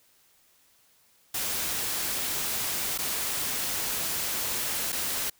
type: noise with dropouts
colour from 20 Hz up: white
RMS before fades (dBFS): -30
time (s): 1.34-5.3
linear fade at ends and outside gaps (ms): 5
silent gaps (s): 2.978-2.986 / 4.922-4.926
effects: white hiss -63 dBFS RMS until 5.39 s